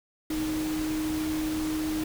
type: tone in noise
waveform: sine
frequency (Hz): 311.1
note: D#4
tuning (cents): 0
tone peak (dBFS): -27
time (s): 0.3-2.04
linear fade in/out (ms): 5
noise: pink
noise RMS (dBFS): -37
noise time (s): 0.3-2.04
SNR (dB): +7
effects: none